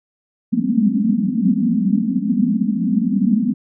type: band-pass noise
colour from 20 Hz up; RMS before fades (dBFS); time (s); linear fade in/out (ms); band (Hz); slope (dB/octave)
white; -17; 0.52-3.54; 10; 180 to 260; 96
effects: none